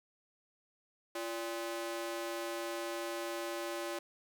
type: ring-modulated tone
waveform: sawtooth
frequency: 461.5 Hz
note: A#4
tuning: 17 cents flat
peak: -30 dBFS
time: 1.15-3.99 s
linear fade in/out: 5 ms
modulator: 117 Hz
effects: none